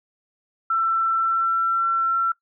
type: tone with pitch glide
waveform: sine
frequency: 1339 to 1350.7 Hz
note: E6 to E6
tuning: +27 to +42 cents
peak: -18 dBFS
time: 0.7-2.32 s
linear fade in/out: 5 ms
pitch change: +15 cents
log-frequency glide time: 1.16-1.58 s
effects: noise-tail reverb RT60 0.1 s tail -19 dB re dry